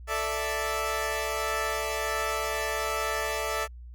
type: chord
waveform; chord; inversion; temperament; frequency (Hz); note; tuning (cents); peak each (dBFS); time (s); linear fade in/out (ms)
15% pulse; A suspended fourth; none; equal; 440 / 587.3 / 659.3; A4 / D5 / E5; 0 / 0 / 0; -26; 0.07-3.68; 50
effects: added 60 Hz sine -41 dBFS peak until 3.94 s + Opus 48 kbps